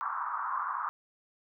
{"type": "band-pass noise", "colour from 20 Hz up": "pink", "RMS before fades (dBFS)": -34, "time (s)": [0.01, 0.89], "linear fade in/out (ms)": 0, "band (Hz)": [1000, 1300], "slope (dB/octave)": 48, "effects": []}